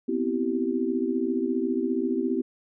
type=chord; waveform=sine; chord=C major seventh; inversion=third; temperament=equal with one note detuned; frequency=246.9 / 261.6 / 329.6 / 386.8 Hz; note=B3 / C4 / E4 / G4; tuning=0 / 0 / 0 / -23 cents; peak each=-29 dBFS; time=0.08-2.42 s; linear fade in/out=10 ms; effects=none

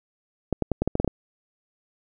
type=clicks; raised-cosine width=2 ms; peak=-9 dBFS; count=9; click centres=0.527 / 0.623 / 0.717 / 0.82 / 0.876 / 0.954 / 1 / 1.046 / 1.077 s; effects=none

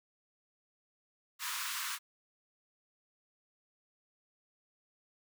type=high-pass noise; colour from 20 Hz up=pink; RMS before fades=-38 dBFS; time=1.39-1.99 s; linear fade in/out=50 ms; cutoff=970 Hz; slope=96 dB/octave; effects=none

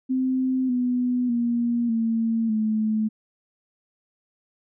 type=tone with pitch steps; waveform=sine; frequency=259.2 / 247.9 / 237.1 / 226.8 / 217 Hz; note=C4 / B3 / A#3 / A#3 / A3; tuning=-16 / +7 / +30 / -47 / -24 cents; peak=-20 dBFS; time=0.09-3.09 s; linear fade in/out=20 ms; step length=600 ms; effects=none

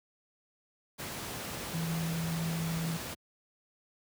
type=tone in noise; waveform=sine; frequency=164.81 Hz; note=E3; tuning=in tune; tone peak=-31 dBFS; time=1.73-2.98 s; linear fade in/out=20 ms; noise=pink; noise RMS=-39 dBFS; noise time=0.98-3.15 s; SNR=+5 dB; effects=high-pass 80 Hz 12 dB/octave

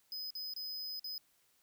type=tone with dropouts; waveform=square; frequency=5030 Hz; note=D#8; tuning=18 cents sharp; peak=-40 dBFS; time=0.12-1.18 s; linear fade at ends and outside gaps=1 ms; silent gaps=0.305-0.352 / 0.537-0.563 / 0.995-1.043 s; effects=white hiss -72 dBFS RMS until 1.62 s

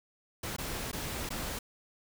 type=noise with dropouts; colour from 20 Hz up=pink; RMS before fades=-37 dBFS; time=0.43-1.59 s; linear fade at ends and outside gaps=5 ms; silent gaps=0.565-0.583 / 0.916-0.929 / 1.291-1.304 s; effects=none

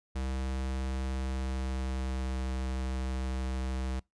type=tone with pitch glide; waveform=square; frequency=65.5 to 64.75 Hz; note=C2 to C2; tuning=+2 to -17 cents; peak=-32 dBFS; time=0.15-4 s; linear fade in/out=10 ms; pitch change=-19 cents; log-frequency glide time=1.17-2.41 s; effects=noise-tail reverb RT60 0.2 s tail -25 dB re dry + resampled to 22050 Hz

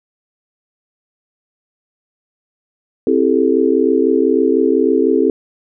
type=chord; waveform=sine; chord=A minor seventh; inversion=first; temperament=just; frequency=264 / 330 / 396 / 440 Hz; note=C4 / E4 / G4 / A4; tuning=+16 / +2 / +18 / 0 cents; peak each=-16 dBFS; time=3.07-5.3 s; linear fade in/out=2 ms; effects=none

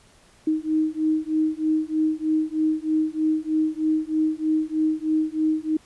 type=beating tone pair; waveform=sine; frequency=311.1 / 314.3 Hz; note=D#4 / D#4; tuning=0 / +18 cents; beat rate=3.2 Hz; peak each=-23 dBFS; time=0.47-5.77 s; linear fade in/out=5 ms; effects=pink hiss -55 dBFS RMS until 5.85 s + resampled to 24000 Hz

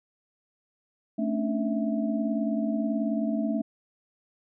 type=tone cluster; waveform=sine; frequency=220.9 / 272 / 290.5 / 655 Hz; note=A3 / C#4 / D4 / E5; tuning=+7 / -33 / -19 / -11 cents; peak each=-27 / -32 / -31 / -34 dBFS; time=1.18-3.62 s; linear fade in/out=10 ms; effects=none

